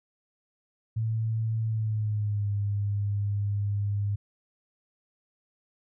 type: tone with pitch glide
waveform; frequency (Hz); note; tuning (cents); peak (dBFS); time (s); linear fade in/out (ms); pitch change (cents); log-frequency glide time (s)
sine; 111.6 to 101.75; A2 to G#2; +25 to -35; -25; 0.96-4.16; 10; -160; 1.64-2.49
effects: none